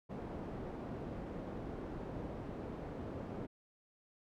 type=low-pass noise; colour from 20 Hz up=white; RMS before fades=-44 dBFS; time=0.09-3.47 s; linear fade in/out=20 ms; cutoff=440 Hz; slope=12 dB/octave; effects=none